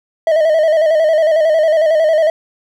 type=tone with vibrato; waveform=triangle; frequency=632 Hz; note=D#5; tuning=27 cents sharp; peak=-7 dBFS; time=0.27-2.3 s; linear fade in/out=2 ms; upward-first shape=square; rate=11 Hz; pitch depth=57 cents each way; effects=none